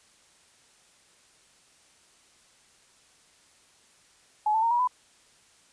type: tone with pitch steps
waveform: sine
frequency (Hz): 849 / 884.5 / 921.6 / 960.2 / 1000.3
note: G#5 / A5 / A#5 / B5 / B5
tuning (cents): +38 / +9 / -20 / -49 / +22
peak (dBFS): -21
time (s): 4.46-4.875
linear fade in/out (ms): 5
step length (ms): 83
effects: white hiss -60 dBFS RMS until 5.72 s + resampled to 22050 Hz